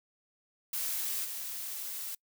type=noise with level steps; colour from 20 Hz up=blue; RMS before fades=-34 / -39 dBFS; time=0.73-2.15 s; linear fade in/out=5 ms; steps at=1.24 s; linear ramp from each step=10 ms; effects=noise-tail reverb RT60 0.1 s tail -26 dB re dry